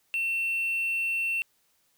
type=tone with quantisation; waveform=triangle; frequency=2700 Hz; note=E7; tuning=41 cents sharp; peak=-24 dBFS; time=0.14-1.42 s; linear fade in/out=0 ms; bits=9; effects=white hiss -69 dBFS RMS until 1.97 s